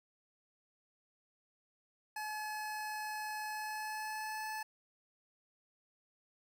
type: tone with pitch glide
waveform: 25% pulse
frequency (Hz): 854 to 866.4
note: G#5 to A5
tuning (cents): +48 to -27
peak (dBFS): -35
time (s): 2.16-4.63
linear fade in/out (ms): 5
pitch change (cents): +25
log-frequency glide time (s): 3.45-4.48
effects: none